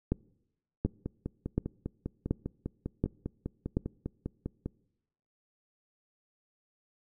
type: two click trains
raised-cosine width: 3 ms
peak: -21 / -14 dBFS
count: 20 / 6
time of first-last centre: 0.86-4.66 / 0.12-3.77 s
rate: 5 / 1.37 Hz
effects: noise-tail reverb RT60 0.9 s tail -25 dB re dry